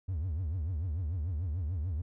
triangle tone with vibrato, 83.6 Hz, E2, 25 cents sharp, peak -28 dBFS, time 0.08-2.02 s, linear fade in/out 10 ms, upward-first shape triangle, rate 6.8 Hz, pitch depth 300 cents each way, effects tanh soft clip ceiling -25 dBFS

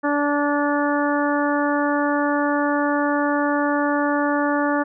harmonic tone, 290 Hz, D4, 22 cents flat, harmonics 1 / 2 / 3 / 4 / 5 / 6, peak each -21 / -24 / -26 / -27 / -28 / -29 dBFS, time 0.03-4.84 s, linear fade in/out 20 ms, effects none

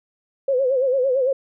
sine tone with vibrato, 523.3 Hz, C5, in tune, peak -16 dBFS, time 0.48-1.33 s, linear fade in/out 5 ms, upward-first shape sine, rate 8.9 Hz, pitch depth 99 cents each way, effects none

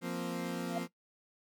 30% pulse chord, F suspended fourth, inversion none, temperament equal, 174.61 / 233.1 / 261.6 Hz, F3 / Bb3 / C4, 0 / 0 / 0 cents, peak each -36 / -38 / -38 dBFS, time 0.01-0.88 s, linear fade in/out 50 ms
sine tone with exponential growth, 686 Hz, F5, 31 cents flat, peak -30 dBFS, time 0.65-0.78 s, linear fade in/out 2 ms, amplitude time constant 28 ms
effects noise-tail reverb RT60 0.1 s tail -17 dB re dry

